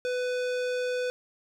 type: tone with hard clipping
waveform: sine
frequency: 498.4 Hz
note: B4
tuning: 16 cents sharp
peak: -29 dBFS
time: 0.05-1.1 s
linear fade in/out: 0 ms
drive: 18 dB
effects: none